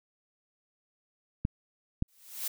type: clicks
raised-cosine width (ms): 5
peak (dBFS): -15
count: 2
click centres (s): 1.451 / 2.024
type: noise with exponential growth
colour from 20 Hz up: blue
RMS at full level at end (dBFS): -31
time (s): 2.08-2.48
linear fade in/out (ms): 5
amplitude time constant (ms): 86
effects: none